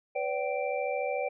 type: tone cluster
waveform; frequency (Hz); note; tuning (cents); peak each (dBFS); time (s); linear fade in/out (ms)
sine; 499.4 / 573 / 766 / 2351; B4 / D5 / G5 / D7; +19 / -43 / -40 / +1; -33 / -32 / -35 / -38; 0.15-1.29; 10
effects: none